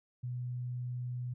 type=tone; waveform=sine; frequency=123.7 Hz; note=B2; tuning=3 cents sharp; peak=-35 dBFS; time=0.23-1.34 s; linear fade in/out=10 ms; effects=none